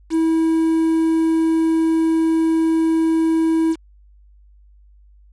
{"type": "tone with quantisation", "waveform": "triangle", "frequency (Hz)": 324.1, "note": "E4", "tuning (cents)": -29, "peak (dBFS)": -12, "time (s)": [0.1, 3.76], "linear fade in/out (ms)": 50, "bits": 6, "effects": ["added 50 Hz sine -46 dBFS peak until 5.32 s", "resampled to 22050 Hz"]}